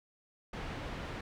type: low-pass noise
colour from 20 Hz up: pink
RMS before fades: -41 dBFS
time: 0.53-1.21 s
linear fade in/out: 5 ms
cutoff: 2800 Hz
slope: 12 dB/octave
effects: none